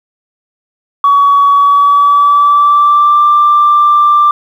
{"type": "tone with pitch glide", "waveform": "sine", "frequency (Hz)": [1130, 1181.4], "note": ["C#6", "D6"], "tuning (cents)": [33, 10], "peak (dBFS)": -3, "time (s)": [1.04, 4.31], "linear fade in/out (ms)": 2, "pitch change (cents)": 77, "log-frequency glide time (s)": [1.51, 3.24], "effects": ["tanh soft clip ceiling 0 dBFS", "7-bit"]}